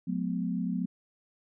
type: tone cluster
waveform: sine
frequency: 181 / 214.5 / 249.1 Hz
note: F#3 / A3 / B3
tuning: -38 / -44 / +15 cents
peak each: -31 / -35 / -33 dBFS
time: 0.07-0.86 s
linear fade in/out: 10 ms
effects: none